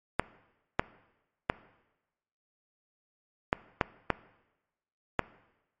clicks, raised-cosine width 0.5 ms, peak -8 dBFS, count 7, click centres 0.196 / 0.795 / 1.499 / 3.529 / 3.812 / 4.103 / 5.193 s, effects noise-tail reverb RT60 1.0 s tail -19 dB re dry + MP3 48 kbps

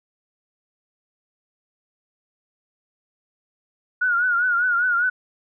sine tone with vibrato, 1443 Hz, F#6, 44 cents flat, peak -17 dBFS, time 4.01-5.1 s, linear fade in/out 10 ms, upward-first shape triangle, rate 5 Hz, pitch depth 91 cents each way, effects none

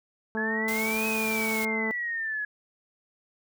harmonic tone, 220 Hz, A3, in tune, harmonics 1 / 2 / 3 / 4 / 5 / 6 / 7, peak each -31 / -33 / -40 / -37 / -44 / -47 / -47 dBFS, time 0.35-1.91 s, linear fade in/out 0 ms
sine exponential two-way sweep, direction up then down, 1680 to 2545 to 1680 Hz, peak -28 dBFS, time 0.37-2.45 s, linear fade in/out 5 ms, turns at 1.07 s
white noise, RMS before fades -36 dBFS, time 0.68-1.65 s, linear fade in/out 2 ms
effects none

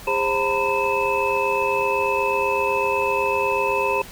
sine tone cluster, 404.9 / 530 / 914 / 1002 / 2604 Hz, G#4 / C5 / A#5 / B5 / E7, -44 / +22 / -34 / +25 / -22 cents, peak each -25 dBFS, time 0.07-4.02 s, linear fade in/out 5 ms, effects pink hiss -40 dBFS RMS until 4.11 s

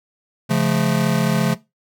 square chord, Db augmented, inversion none, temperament just, 138.59 / 173.24 / 216.5 Hz, Db3 / F3 / A3, 0 / -14 / -28 cents, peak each -21 dBFS, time 0.49-1.55 s, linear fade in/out 20 ms, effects noise-tail reverb RT60 0.2 s tail -17 dB re dry

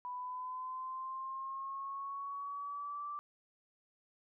sine linear sweep, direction up, 987.8 to 1173 Hz, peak -39 dBFS, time 0.05-3.19 s, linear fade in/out 0 ms, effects none

